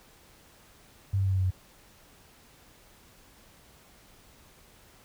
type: tone with pitch steps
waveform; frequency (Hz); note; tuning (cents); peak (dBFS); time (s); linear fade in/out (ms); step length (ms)
sine; 98 / 96.87 / 95.76 / 94.66 / 93.57 / 92.5; G2 / G2 / G2 / F#2 / F#2 / F#2; 0 / -20 / -40 / +40 / +20 / 0; -23; 1.13-1.508; 10; 63
effects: pink hiss -57 dBFS RMS until 5.04 s